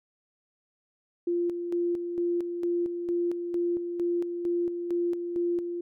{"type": "tone with tremolo", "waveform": "sine", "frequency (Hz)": 347, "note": "F4", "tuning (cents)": -11, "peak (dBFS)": -24, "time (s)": [1.27, 5.81], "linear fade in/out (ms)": 5, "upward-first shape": "square", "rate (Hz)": 2.2, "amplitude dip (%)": 50, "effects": []}